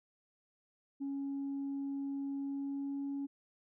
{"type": "tone with pitch glide", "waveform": "sine", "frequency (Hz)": [277.2, 279.1], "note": ["C#4", "C#4"], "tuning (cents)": [0, 12], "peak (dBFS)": -34, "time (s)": [1, 3.27], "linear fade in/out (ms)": 20, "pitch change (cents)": 12, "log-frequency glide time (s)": [2.38, 3.05], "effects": ["tanh soft clip ceiling -33 dBFS"]}